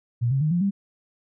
sine tone with pitch steps, 119.2 / 135.35 / 153.69 / 174.52 / 198.17 Hz, A#2 / C#3 / D#3 / F3 / G3, +39 / -41 / -21 / -1 / +19 cents, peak -19 dBFS, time 0.21-0.71 s, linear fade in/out 20 ms, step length 100 ms, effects none

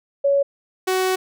sine / sawtooth tone pair in turn, 560 / 373.8 Hz, C#5 / F#4, +18 / +18 cents, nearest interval perfect fifth, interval 700 cents, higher first, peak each -14 dBFS, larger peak neither, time 0.24-0.43 / 0.87-1.16 s, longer second, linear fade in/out 10 ms, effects none

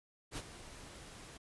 pink noise with ADSR envelope, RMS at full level -40 dBFS, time 0.31-1.38 s, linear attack 64 ms, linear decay 41 ms, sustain -12 dB, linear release 15 ms, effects resampled to 24000 Hz

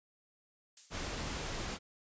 violet noise with exponential decay, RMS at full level -43 dBFS, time 0.77-1.28 s, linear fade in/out 1 ms, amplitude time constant 110 ms
pink noise, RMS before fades -39 dBFS, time 0.9-1.79 s, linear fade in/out 50 ms
effects resampled to 16000 Hz

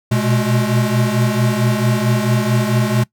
square tone cluster, 119.7 / 124.2 / 211.4 Hz, A#2 / B2 / G#3, +46 / +10 / +31 cents, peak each -19 dBFS, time 0.11-3.04 s, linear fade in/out 10 ms, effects noise-tail reverb RT60 0.1 s tail -21 dB re dry

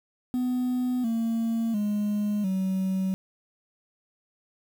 sine tone with pitch steps, 250 / 227.9 / 207.8 / 189.46 Hz, B3 / A#3 / G#3 / F#3, +21 / -39 / +1 / +41 cents, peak -21 dBFS, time 0.34-3.14 s, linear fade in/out 0 ms, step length 700 ms, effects tanh soft clip ceiling -23 dBFS + 8-bit

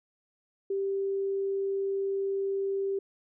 sine tone, 392 Hz, G4, in tune, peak -27 dBFS, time 0.7-2.99 s, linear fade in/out 5 ms, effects none

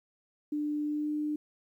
sine tone with pitch glide, 297.4 to 300 Hz, D4 to D4, +22 to +37 cents, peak -29 dBFS, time 0.52-1.36 s, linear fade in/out 5 ms, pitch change +15 cents, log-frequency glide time 0.85-1.08 s, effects 11-bit

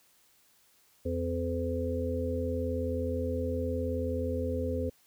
harmonic tone with a mistuned harmonic, 85.1 Hz, F2, 44 cents flat, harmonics 1 / 3 / 5 / 6, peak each -33 / -35 / -37 / -34 dBFS, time 1.05-4.9 s, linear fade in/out 10 ms, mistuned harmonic 5, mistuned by +24 cents, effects white hiss -65 dBFS RMS until 5.06 s

